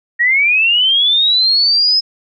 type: linear sweep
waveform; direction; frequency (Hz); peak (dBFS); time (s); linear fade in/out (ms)
sine; up; 1864.7 to 5150; -9; 0.19-2.01; 20
effects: none